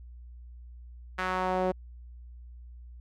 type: tone with band-pass filter sweep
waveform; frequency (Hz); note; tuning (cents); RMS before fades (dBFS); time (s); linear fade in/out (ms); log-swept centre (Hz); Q
sawtooth; 185; F#3; 0; -29; 1.18-1.72; 10; 1600 to 510; 1.7
effects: added 60 Hz sine -44 dBFS peak until 3 s